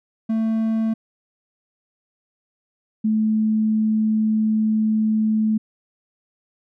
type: tone pair in turn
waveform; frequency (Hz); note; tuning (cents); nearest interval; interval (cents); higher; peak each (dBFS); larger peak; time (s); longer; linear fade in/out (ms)
triangle / sine; 222.5 / 217.3; A3 / A3; +20 / -21; unison; 41; first; -16; neither; 0.29-0.94 / 3.04-5.58; second; 10
effects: none